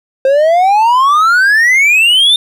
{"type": "exponential sweep", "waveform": "triangle", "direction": "up", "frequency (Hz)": [523.3, 3655], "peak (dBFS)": -4, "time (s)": [0.25, 2.36], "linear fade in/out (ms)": 2, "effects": []}